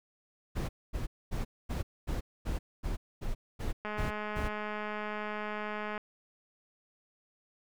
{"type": "noise bursts", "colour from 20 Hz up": "brown", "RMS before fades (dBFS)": -33, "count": 11, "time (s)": [0.55, 4.49], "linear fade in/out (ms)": 20, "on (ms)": 140, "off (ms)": 240}
{"type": "click train", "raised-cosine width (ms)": 0.5, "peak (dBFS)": -23, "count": 450, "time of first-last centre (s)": [3.85, 5.978], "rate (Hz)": 211}
{"effects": []}